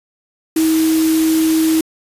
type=tone in noise; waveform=sine; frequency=319.4 Hz; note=D#4; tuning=45 cents sharp; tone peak=-11 dBFS; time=0.56-1.81 s; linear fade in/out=5 ms; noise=white; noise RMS=-24 dBFS; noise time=0.56-1.81 s; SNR=+10 dB; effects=resampled to 32000 Hz